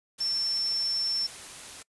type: tone in noise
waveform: sine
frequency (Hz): 5390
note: E8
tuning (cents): +38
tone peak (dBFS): -26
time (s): 0.2-1.27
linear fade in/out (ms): 10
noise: white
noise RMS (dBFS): -43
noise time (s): 0.18-1.83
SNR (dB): +14
effects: noise-tail reverb RT60 0.1 s tail -24 dB re dry + resampled to 24000 Hz